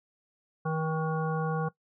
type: harmonic tone with a mistuned harmonic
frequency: 159.2 Hz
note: D#3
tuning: 40 cents sharp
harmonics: 1 / 3 / 5 / 7 / 9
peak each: -29 / -34 / -36 / -37 / -39 dBFS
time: 0.65-1.69 s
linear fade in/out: 10 ms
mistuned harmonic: 5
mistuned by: -15 cents
effects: noise-tail reverb RT60 0.1 s tail -19 dB re dry